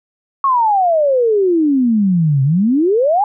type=exponential two-way sweep; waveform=sine; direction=down then up; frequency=1117 to 130.81 to 854 Hz; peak=-10 dBFS; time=0.44-3.24 s; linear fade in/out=2 ms; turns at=2.43 s; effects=none